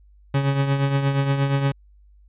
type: tone with tremolo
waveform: 40% pulse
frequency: 138.59 Hz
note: C#3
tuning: in tune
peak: -15 dBFS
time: 0.34-1.72 s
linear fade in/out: 5 ms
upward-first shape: triangle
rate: 8.5 Hz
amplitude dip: 60%
effects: added 50 Hz sine -49 dBFS peak until 2.28 s + resampled to 8000 Hz